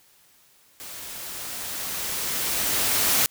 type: noise with level ramp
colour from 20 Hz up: white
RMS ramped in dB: -39 to -20 dBFS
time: 0.8-3.26 s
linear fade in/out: 0 ms
effects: white hiss -58 dBFS RMS until 3.3 s